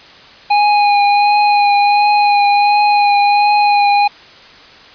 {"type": "tone with vibrato", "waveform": "square", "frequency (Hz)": 822, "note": "G#5", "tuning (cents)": -18, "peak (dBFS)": -9, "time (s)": [0.5, 4.08], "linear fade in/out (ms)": 10, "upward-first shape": "triangle", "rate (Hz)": 1.4, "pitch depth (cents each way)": 20, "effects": ["white hiss -39 dBFS RMS until 4.94 s", "resampled to 11025 Hz"]}